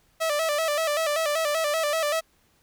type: tone with vibrato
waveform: sawtooth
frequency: 618 Hz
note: D#5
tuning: 12 cents flat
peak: -19 dBFS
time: 0.2-2.21 s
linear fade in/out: 20 ms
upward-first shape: square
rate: 5.2 Hz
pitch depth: 83 cents each way
effects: pink hiss -64 dBFS RMS until 2.62 s